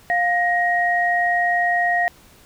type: tone pair together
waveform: sine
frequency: 704.2 / 1880 Hz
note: F5 / A#6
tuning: +14 / +14 cents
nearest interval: octave + perfect fourth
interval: 1700 cents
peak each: -19 dBFS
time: 0.1-2.08 s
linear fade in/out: 0 ms
effects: pink hiss -50 dBFS RMS until 2.45 s